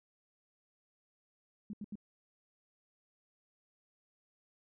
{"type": "tone bursts", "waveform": "sine", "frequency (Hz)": 207.4, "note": "G#3", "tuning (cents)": -2, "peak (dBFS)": -39, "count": 3, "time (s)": [1.7, 1.955], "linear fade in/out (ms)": 2, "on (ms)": 33, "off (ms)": 78, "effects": []}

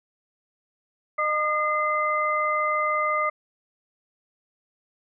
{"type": "tone cluster", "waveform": "sine", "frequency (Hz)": [610, 1216, 2062], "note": ["D#5", "D#6", "C7"], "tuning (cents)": [-34, -40, -26], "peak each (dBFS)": [-28, -23, -28], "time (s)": [1.18, 3.3], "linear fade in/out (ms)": 10, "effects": []}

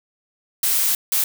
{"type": "noise bursts at uneven times", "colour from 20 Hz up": "blue", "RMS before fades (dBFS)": -19, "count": 2, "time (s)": [[0.63, 0.95], [1.12, 1.24]], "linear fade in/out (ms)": 2, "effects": []}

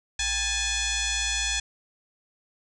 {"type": "tone with frequency modulation", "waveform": "sine", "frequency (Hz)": 1760, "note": "A6", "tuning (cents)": 0, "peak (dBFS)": -24, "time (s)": [0.19, 1.6], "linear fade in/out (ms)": 5, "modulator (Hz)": 851, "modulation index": 6.8, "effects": []}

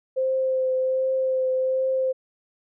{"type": "tone with vibrato", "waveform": "sine", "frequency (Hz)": 521, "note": "C5", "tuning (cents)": -7, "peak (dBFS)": -20, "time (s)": [0.16, 2.13], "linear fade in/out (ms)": 20, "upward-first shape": "triangle", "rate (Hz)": 1.3, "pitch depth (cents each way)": 16, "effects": []}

